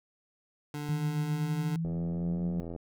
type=tone; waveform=25% pulse; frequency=147.6 Hz; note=D3; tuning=9 cents sharp; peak=-31 dBFS; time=0.74-1.76 s; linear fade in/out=2 ms
type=tone with pitch glide; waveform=sine; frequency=155 to 176 Hz; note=D#3 to F3; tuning=-6 to +14 cents; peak=-29 dBFS; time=0.89-2.6 s; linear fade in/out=0 ms; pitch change=+220 cents; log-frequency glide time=1.25-2.42 s
type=click train; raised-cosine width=2 ms; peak=-27 dBFS; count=78; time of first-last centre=1.85-2.762 s; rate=84.4 Hz
effects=none